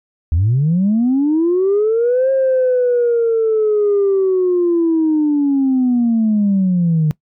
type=linear two-way sweep; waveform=sine; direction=up then down; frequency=74.4 to 537 to 150.1 Hz; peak=-10 dBFS; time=0.32-7.11 s; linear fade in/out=0 ms; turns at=2.31 s; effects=noise-tail reverb RT60 0.1 s tail -22 dB re dry + tanh soft clip ceiling -8 dBFS

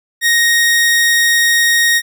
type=tone; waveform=sawtooth; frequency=1868 Hz; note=A#6; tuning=3 cents sharp; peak=-6 dBFS; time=0.21-2.02 s; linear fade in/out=50 ms; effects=none

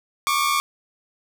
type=tone pair together; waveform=sawtooth; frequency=1108.1 / 1187 Hz; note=C#6 / D6; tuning=-1 / +18 cents; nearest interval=minor second; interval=119 cents; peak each=-18 dBFS; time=0.27-0.6 s; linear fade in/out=0 ms; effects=none

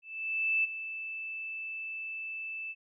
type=tone with ADSR envelope; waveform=sine; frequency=2637 Hz; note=E7; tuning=in tune; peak=-24 dBFS; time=0.02-2.75 s; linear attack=620 ms; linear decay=18 ms; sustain=-12 dB; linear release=44 ms; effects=none

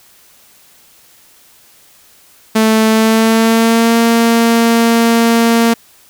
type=tone with pitch glide; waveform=sawtooth; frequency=220 to 230.9 Hz; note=A3 to A#3; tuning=0 to -16 cents; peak=-4 dBFS; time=2.55-5.74 s; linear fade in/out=10 ms; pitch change=+84 cents; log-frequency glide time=2.89-3.97 s; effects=white hiss -46 dBFS RMS until 6.09 s

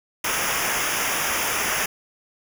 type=noise with comb filter; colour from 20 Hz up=pink; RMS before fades=-24 dBFS; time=0.24-1.86 s; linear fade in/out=5 ms; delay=0.24 ms; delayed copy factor=-0.9; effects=none

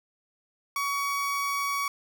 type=tone; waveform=30% pulse; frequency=1127 Hz; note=C#6; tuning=28 cents sharp; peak=-24 dBFS; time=0.76-1.88 s; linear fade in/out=2 ms; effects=none

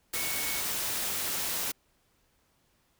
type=tone in noise; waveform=sine; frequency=2217 Hz; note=C#7; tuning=in tune; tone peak=-38 dBFS; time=0.15-0.61 s; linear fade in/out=10 ms; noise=white; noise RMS=-32 dBFS; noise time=0.13-1.72 s; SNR=-9 dB; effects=pink hiss -70 dBFS RMS until 2.99 s

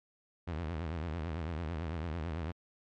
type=tone with vibrato; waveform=sawtooth; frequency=81.6 Hz; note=E2; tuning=17 cents flat; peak=-31 dBFS; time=0.47-2.52 s; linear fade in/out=10 ms; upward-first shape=triangle; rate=9 Hz; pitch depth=180 cents each way; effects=low-pass 3000 Hz 12 dB/octave + MP3 64 kbps

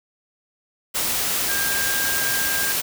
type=tone in noise; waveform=sine; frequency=1604 Hz; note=G6; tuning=39 cents sharp; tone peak=-25 dBFS; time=1.48-2.73 s; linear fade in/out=20 ms; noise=white; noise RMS=-23 dBFS; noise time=0.94-2.82 s; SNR=-5 dB; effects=none

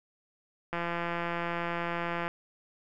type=click train; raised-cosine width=0.5 ms; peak=-18 dBFS; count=266; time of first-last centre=0.73-2.28 s; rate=171 Hz; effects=none

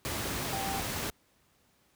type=tone in noise; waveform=sine; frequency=782 Hz; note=G5; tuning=4 cents flat; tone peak=-35 dBFS; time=0.53-0.8 s; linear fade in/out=0 ms; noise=pink; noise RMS=-34 dBFS; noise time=0.05-1.1 s; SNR=-4 dB; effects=pink hiss -68 dBFS RMS until 1.95 s + high-pass 60 Hz 12 dB/octave

